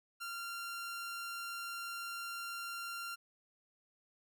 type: tone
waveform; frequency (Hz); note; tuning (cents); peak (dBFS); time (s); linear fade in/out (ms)
sawtooth; 1383; F6; -17; -37; 0.2-3.16; 20
effects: none